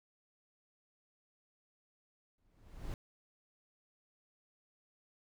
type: noise with exponential growth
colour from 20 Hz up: brown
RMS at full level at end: -38 dBFS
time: 2.38-2.94 s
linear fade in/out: 1 ms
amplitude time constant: 120 ms
effects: none